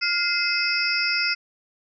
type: tone cluster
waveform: sine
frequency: 1414 / 2078 / 2560 / 4841 / 5300 Hz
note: F6 / C7 / D#7 / D#8 / E8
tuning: +21 / -12 / +49 / -48 / +9 cents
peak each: -27 dBFS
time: 0.01-1.35 s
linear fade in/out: 20 ms
effects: none